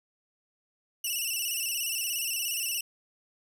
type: tone with vibrato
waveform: 10% pulse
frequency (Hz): 2798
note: F7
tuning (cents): +3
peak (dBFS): -21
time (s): 1.04-2.81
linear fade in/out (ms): 5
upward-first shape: square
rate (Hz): 17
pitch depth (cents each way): 67
effects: none